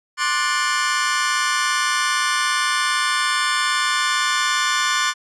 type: chord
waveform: sawtooth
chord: D dominant seventh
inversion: third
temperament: just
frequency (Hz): 1057.2 / 1174.7 / 1468.3 / 1762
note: C6 / D6 / F#6 / A6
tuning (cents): +18 / 0 / -14 / +2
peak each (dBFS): -20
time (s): 0.17-5.14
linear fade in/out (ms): 50
effects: resampled to 22050 Hz